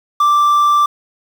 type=tone with quantisation; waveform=triangle; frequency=1174.7 Hz; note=D6; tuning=in tune; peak=-7 dBFS; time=0.2-0.86 s; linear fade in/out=5 ms; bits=6; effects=none